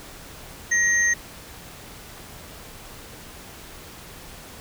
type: tone pair together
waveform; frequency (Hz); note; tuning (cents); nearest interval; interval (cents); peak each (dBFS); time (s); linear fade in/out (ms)
sine; 1893 / 6300; A#6 / G8; +26 / +8; octave + major sixth; 2082; -18 / -24; 0.71-1.14; 10
effects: pink hiss -42 dBFS RMS until 4.6 s